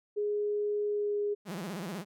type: tone with pitch glide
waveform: sine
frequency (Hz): 415.3 to 412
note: G#4 to G#4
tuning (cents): 0 to -14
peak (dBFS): -28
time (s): 0.16-1.35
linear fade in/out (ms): 20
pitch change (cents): -14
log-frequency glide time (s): 0.87-1.18
type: tone with vibrato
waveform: sawtooth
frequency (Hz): 185.7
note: F#3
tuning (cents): +7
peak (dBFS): -32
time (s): 1.45-2.05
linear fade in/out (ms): 50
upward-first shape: sine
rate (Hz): 16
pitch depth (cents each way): 230
effects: none